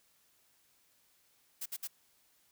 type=noise bursts; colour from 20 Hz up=blue; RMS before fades=-39 dBFS; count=3; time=1.61-1.875 s; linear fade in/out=10 ms; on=49 ms; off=59 ms; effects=white hiss -70 dBFS RMS until 2.51 s